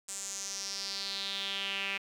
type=tone with band-pass filter sweep; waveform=sawtooth; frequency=196.4 Hz; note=G3; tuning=4 cents sharp; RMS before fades=-37 dBFS; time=0.08-1.98 s; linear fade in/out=10 ms; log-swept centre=7800 to 2500 Hz; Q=4.5; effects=10-bit